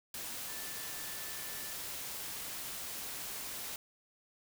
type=tone in noise; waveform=sine; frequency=1760 Hz; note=A6; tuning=in tune; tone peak=-52 dBFS; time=0.48-1.73 s; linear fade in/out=2 ms; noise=white; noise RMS=-42 dBFS; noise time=0.14-3.76 s; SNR=-13 dB; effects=none